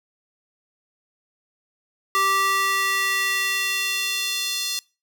square tone with high-pass filter sweep, 389.6 Hz, G4, 11 cents flat, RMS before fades -23 dBFS, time 2.15-4.79 s, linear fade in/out 0 ms, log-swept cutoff 1100 to 4200 Hz, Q 1.8, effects noise-tail reverb RT60 0.3 s tail -24 dB re dry

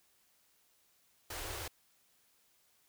pink band-stop noise, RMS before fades -42 dBFS, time 1.3-1.68 s, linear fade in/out 5 ms, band 110 to 310 Hz, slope 48 dB/octave, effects white hiss -71 dBFS RMS until 2.88 s

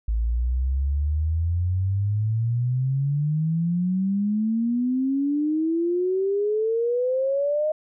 sine exponential sweep, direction up, 54 to 622.3 Hz, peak -20 dBFS, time 0.08-7.72 s, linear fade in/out 5 ms, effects none

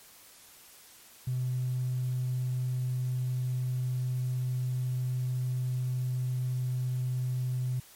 triangle tone with tanh clipping, 126.9 Hz, B2, 47 cents sharp, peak -27 dBFS, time 1.27-7.8 s, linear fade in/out 5 ms, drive 1 dB, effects white hiss -54 dBFS RMS until 7.95 s + MP3 64 kbps

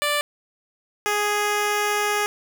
10% pulse tone pair in turn, 587.3 / 415.3 Hz, D5 / G#4, 0 / 0 cents, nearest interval tritone, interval 600 cents, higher first, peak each -12 dBFS, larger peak neither, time 0.02-0.21 / 1.06-2.26 s, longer second, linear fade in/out 0 ms, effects none

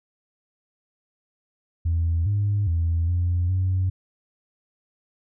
sine tone with pitch steps, 83.4 / 102.2 / 83.5 / 87.7 / 93.1 Hz, E2 / G#2 / E2 / F2 / F#2, +21 / -27 / +23 / +8 / +11 cents, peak -18 dBFS, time 1.85-3.9 s, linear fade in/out 10 ms, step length 410 ms, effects tanh soft clip ceiling -16 dBFS

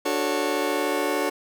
30% pulse chord, D major seventh, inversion none, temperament just, 293.7 / 367.1 / 440.5 / 550.6 Hz, D4 / F#4 / A4 / C#5, 0 / -14 / +2 / -12 cents, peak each -26 dBFS, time 0.05-1.3 s, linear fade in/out 10 ms, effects none

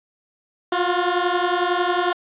15% pulse beating tone pair, 350.1 / 361.1 Hz, F4 / F#4, +4 / -42 cents, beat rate 11 Hz, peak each -15 dBFS, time 0.72-2.13 s, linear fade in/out 5 ms, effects resampled to 8000 Hz + 8-bit

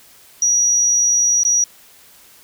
sine tone with dropouts, 5790 Hz, F#8, 38 cents flat, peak -12 dBFS, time 0.42-1.64 s, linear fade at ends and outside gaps 2 ms, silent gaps 1.434-1.45 s, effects white hiss -47 dBFS RMS until 2.43 s

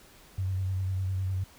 sine tone with vibrato, 94.3 Hz, F#2, 33 cents sharp, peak -27 dBFS, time 0.38-1.44 s, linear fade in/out 5 ms, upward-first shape triangle, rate 9.9 Hz, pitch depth 36 cents each way, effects pink hiss -55 dBFS RMS until 1.58 s

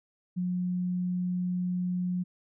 sine tone, 180 Hz, F#3, 47 cents flat, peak -27 dBFS, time 0.36-2.24 s, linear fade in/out 20 ms, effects none

